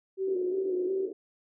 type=tone with vibrato; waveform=sine; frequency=373 Hz; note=F#4; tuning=14 cents sharp; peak=-27 dBFS; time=0.17-1.09 s; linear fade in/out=50 ms; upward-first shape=square; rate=2.8 Hz; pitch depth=46 cents each way
type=band-pass noise; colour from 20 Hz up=pink; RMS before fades=-40 dBFS; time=0.27-1.13 s; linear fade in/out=5 ms; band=310 to 470 Hz; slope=48 dB/octave
effects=none